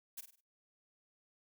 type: noise with echo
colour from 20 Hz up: blue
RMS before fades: -44 dBFS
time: 0.17-0.21 s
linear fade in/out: 10 ms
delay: 50 ms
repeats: 4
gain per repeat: -8 dB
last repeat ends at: 0.41 s
effects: noise-tail reverb RT60 0.3 s tail -26 dB re dry